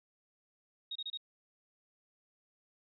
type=tone bursts; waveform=sine; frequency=3754 Hz; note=A#7; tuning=11 cents sharp; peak=-37 dBFS; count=4; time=0.91-1.174 s; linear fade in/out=5 ms; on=45 ms; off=28 ms; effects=none